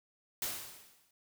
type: noise with exponential decay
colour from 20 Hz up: white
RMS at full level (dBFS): -34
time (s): 0.42-1.11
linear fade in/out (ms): 2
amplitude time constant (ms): 150
effects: none